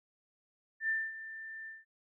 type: tone with ADSR envelope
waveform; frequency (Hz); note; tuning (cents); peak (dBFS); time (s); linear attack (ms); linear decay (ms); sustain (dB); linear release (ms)
sine; 1783; A6; +22; -28; 0.8-1.85; 89; 230; -14; 180
effects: none